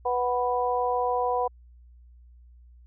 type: harmonic tone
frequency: 246.9 Hz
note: B3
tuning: in tune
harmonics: 2 / 3 / 4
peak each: -27 / -27 / -28 dBFS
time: 0.05-1.48 s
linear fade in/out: 10 ms
effects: added 60 Hz sine -49 dBFS peak until 2.86 s